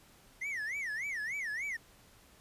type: tone with vibrato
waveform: triangle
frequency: 1975.5 Hz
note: B6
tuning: in tune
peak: -33 dBFS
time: 0.41-1.77 s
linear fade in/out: 10 ms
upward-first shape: sine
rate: 3.4 Hz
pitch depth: 270 cents each way
effects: pink hiss -61 dBFS RMS until 2.4 s + resampled to 32000 Hz